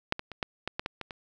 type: clicks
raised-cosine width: 0.3 ms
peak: -9 / -19 / -24 / -13 / -15 / -14 / -15 / -20 / -23 dBFS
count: 9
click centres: 0.124 / 0.194 / 0.317 / 0.428 / 0.676 / 0.795 / 0.861 / 1.013 / 1.108 s
effects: none